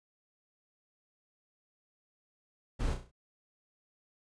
brown noise with echo, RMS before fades -32 dBFS, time 2.79-2.95 s, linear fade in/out 20 ms, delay 33 ms, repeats 5, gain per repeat -6 dB, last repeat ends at 3.115 s, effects resampled to 22050 Hz

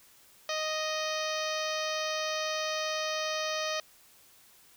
harmonic tone with a mistuned harmonic, 622.3 Hz, D#5, in tune, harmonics 1 / 2 / 3 / 4 / 5 / 6 / 7 / 8 / 9 / 10, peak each -34 / -37 / -39 / -40 / -41 / -42 / -42 / -43 / -44 / -44 dBFS, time 0.49-3.8 s, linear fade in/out 2 ms, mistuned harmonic 10, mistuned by -35 cents, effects white hiss -59 dBFS RMS until 4.76 s

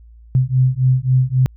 sine beating tone pair, 127.2 / 130.9 Hz, C3 / C3, -48 / +1 cents, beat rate 3.7 Hz, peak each -15 dBFS, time 0.35-1.46 s, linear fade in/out 0 ms, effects added 57 Hz sine -40 dBFS peak until 1.56 s

